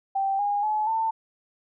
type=tone with pitch steps; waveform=sine; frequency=781 / 817 / 854.6 / 894 Hz; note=G5 / G#5 / G#5 / A5; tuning=-7 / -29 / +49 / +27 cents; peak=-22 dBFS; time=0.15-1.11 s; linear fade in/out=10 ms; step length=240 ms; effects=none